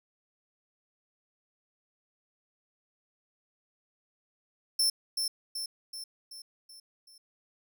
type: tone with echo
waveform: sawtooth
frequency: 5350 Hz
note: E8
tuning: 25 cents sharp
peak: -21 dBFS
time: 4.79-4.9 s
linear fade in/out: 5 ms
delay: 380 ms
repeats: 6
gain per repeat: -5 dB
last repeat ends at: 7.18 s
effects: none